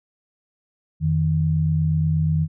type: tone pair together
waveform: sine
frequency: 87.87 / 156.3 Hz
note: F2 / D#3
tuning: +11 / +8 cents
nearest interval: minor seventh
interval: 997 cents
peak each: -23 / -18 dBFS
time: 1-2.48 s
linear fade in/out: 50 ms
effects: none